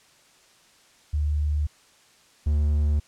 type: tone pair in turn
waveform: sine / triangle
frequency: 74.4 / 74.14 Hz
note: D2 / D2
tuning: +23 / +17 cents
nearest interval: unison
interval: 6 cents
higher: first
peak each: -21 / -17 dBFS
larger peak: second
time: 1.13-1.67 / 2.46-3 s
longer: neither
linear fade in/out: 10 ms
effects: white hiss -57 dBFS RMS until 3.07 s + low-pass 8000 Hz 12 dB/octave